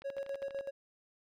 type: click train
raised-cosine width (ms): 0.3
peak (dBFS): -34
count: 8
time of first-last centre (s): 0.02-0.589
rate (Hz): 12.3
type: tone with tremolo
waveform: triangle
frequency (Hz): 552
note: C#5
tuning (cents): -7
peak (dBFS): -33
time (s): 0.04-0.71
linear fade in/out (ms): 20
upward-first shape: square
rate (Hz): 7.9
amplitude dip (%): 70
effects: none